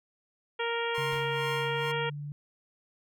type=harmonic tone; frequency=466.2 Hz; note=A#4; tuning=in tune; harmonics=1 / 2 / 3 / 4 / 5 / 6 / 7; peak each=-32 / -35 / -37 / -38 / -39 / -40 / -40 dBFS; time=0.59-2.1 s; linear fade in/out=10 ms
type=tone with tremolo; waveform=sawtooth; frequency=1059 Hz; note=C6; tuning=21 cents sharp; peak=-34 dBFS; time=0.94-1.92 s; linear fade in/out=10 ms; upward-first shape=sine; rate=2.2 Hz; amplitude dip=85%
type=tone with pitch glide; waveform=sine; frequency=140 to 145.78 Hz; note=C#3 to D3; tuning=+18 to -12 cents; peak=-35 dBFS; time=0.98-2.32 s; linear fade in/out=0 ms; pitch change=+70 cents; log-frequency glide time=1.67-1.96 s
type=noise with exponential decay; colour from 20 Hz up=pink; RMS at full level=-46 dBFS; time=1.12-1.53 s; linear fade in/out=0 ms; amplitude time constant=89 ms
effects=none